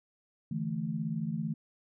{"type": "chord", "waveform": "sine", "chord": "D suspended second", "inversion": "none", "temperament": "equal", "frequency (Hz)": [146.83, 164.81, 220], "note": ["D3", "E3", "A3"], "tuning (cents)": [0, 0, 0], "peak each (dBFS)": [-38, -34, -35], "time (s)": [0.51, 1.54], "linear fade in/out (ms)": 5, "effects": []}